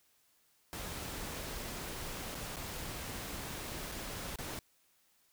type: noise with dropouts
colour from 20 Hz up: pink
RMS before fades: -42 dBFS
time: 0.73-4.59 s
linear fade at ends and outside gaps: 0 ms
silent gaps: 2.346-2.352 / 2.56-2.567 / 3.916-3.92 / 4.358-4.386 s
effects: white hiss -71 dBFS RMS until 5.32 s